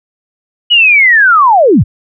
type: linear sweep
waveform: sine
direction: down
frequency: 2962 to 59.9 Hz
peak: -3 dBFS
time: 0.7-1.84 s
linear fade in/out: 20 ms
effects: none